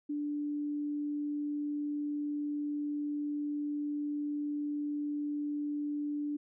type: tone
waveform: sine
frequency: 293.4 Hz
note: D4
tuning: 2 cents flat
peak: -32 dBFS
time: 0.09-6.37 s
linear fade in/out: 10 ms
effects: none